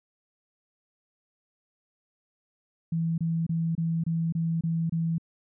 sine tone bursts, 164.81 Hz, E3, in tune, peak -24 dBFS, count 8, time 2.92-5.182 s, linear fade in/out 5 ms, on 260 ms, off 26 ms, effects none

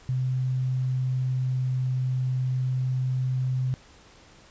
sine tone, 128.6 Hz, C3, 30 cents flat, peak -23 dBFS, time 0.09-3.74 s, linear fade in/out 0 ms, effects pink hiss -53 dBFS RMS until 4.5 s + resampled to 16000 Hz

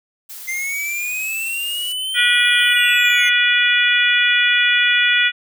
blue noise, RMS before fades -34 dBFS, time 0.29-1.93 s, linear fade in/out 10 ms
square linear two-way sweep, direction up then down, 2072 to 3328 to 2072 Hz, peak -22 dBFS, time 0.47-3.3 s, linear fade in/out 20 ms, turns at 2.48 s
harmonic tone, 486.4 Hz, B4, 26 cents flat, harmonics 3 / 4 / 5 / 6 / 7, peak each -18 / -18 / -18 / -22 / -20 dBFS, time 2.14-5.32 s, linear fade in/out 50 ms
effects none

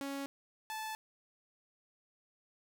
sawtooth tone pair in turn, 277.2 / 872.7 Hz, C#4 / A5, 0 / -14 cents, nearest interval octave + minor sixth, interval 1986 cents, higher second, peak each -34 / -35 dBFS, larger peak first, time 0.01-0.26 / 0.7-0.95 s, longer neither, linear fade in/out 0 ms, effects none

